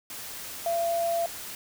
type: tone in noise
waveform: sine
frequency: 678 Hz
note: E5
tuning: 49 cents sharp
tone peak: -24 dBFS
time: 0.66-1.26 s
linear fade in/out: 2 ms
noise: white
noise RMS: -39 dBFS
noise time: 0.1-1.55 s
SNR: +12 dB
effects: none